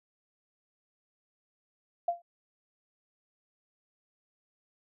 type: tone with exponential decay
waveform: sine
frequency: 691 Hz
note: F5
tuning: 19 cents flat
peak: -22 dBFS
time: 2.08-2.22 s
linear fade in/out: 5 ms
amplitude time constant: 30 ms
effects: none